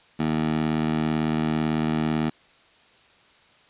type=tone with high-pass filter; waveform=15% pulse; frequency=78 Hz; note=D#2; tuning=5 cents sharp; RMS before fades=-24 dBFS; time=0.19-2.3 s; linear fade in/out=10 ms; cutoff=200 Hz; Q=1.7; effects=white hiss -56 dBFS RMS until 3.69 s + resampled to 8000 Hz